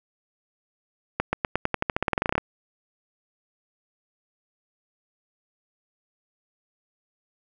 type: accelerating click train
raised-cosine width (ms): 0.5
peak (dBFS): -7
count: 19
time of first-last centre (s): 1.2-2.38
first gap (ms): 130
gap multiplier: 0.91
effects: none